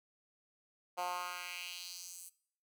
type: tone with high-pass filter sweep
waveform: 10% pulse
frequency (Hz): 178.3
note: F3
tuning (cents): +36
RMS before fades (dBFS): -43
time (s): 0.97-2.3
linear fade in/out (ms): 20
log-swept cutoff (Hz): 710 to 9600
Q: 2.2
effects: noise-tail reverb RT60 0.6 s tail -21 dB re dry